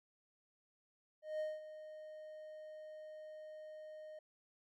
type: tone with ADSR envelope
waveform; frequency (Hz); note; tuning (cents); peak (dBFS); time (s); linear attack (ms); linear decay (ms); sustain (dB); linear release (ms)
triangle; 618; D#5; -12; -34; 1.22-4.19; 180; 200; -13; 4
effects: none